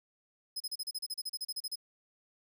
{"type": "tone bursts", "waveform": "sawtooth", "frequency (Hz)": 5080, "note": "D#8", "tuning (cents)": 35, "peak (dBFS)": -32, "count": 16, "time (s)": [0.56, 1.758], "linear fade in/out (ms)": 10, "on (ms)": 43, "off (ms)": 34, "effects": []}